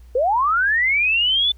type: linear sweep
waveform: sine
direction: up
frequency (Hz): 466.2 to 3531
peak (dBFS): -15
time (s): 0.15-1.52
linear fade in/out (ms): 5
effects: added 60 Hz sine -41 dBFS peak until 1.57 s + pink hiss -60 dBFS RMS until 1.57 s